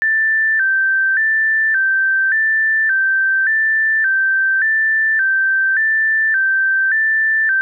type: tone with vibrato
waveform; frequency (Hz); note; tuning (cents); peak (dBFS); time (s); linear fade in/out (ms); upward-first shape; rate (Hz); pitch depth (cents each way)
sine; 1661.2; G#6; 0; -12; 0.02-7.61; 0; square; 0.87; 110
effects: none